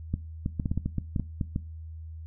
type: clicks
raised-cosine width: 5 ms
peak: -15 dBFS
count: 12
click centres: 0.14 / 0.461 / 0.598 / 0.658 / 0.715 / 0.776 / 0.86 / 0.983 / 1.162 / 1.197 / 1.412 / 1.561 s
effects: noise-tail reverb RT60 0.3 s tail -19 dB re dry + added 80 Hz sine -38 dBFS peak until 2.26 s